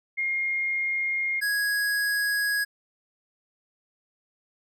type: tone pair in turn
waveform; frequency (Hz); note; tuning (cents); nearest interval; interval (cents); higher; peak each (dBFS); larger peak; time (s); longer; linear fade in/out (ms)
sine / square; 2132 / 1661.4; C7 / G#6; +32 / 0; major third; 432; first; -24 / -24; neither; 0.17-1.41 / 1.41-2.65; neither; 20
effects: none